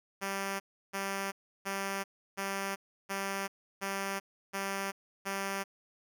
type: tone bursts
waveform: 5% pulse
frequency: 196 Hz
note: G3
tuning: in tune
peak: -22 dBFS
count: 8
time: 0.21-5.64 s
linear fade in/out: 20 ms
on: 390 ms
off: 330 ms
effects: none